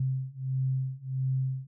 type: beating tone pair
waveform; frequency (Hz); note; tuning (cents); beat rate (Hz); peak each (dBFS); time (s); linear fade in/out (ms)
sine; 130.81 / 132.31; C3 / C3; 0 / +20; 1.5; -31 / -30; 0-1.67; 5
effects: none